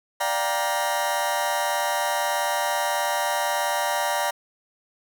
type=chord; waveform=sawtooth; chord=G minor seventh; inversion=second; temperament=just; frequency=588 / 705.6 / 784 / 940.8 Hz; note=D5 / F5 / G5 / Bb5; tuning=+2 / +18 / 0 / +16 cents; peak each=-24 / -26 / -25 / -22 dBFS; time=0.2-4.31 s; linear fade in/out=10 ms; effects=none